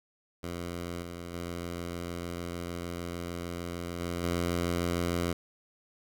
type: tone with level steps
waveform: 10% pulse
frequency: 86.6 Hz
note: F2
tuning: 14 cents flat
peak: -27 / -31 / -27 / -24 / -20 dBFS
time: 0.43-5.33 s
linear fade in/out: 5 ms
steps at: 1.02 / 1.34 / 4 / 4.23 s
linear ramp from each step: 2 ms
effects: none